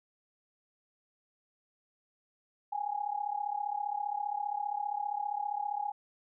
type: tone with amplitude modulation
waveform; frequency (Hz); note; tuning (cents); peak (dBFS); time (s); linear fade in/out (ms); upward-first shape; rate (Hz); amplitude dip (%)
sine; 824; G#5; -14; -28; 2.72-5.92; 10; sine; 35.1; 85
effects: none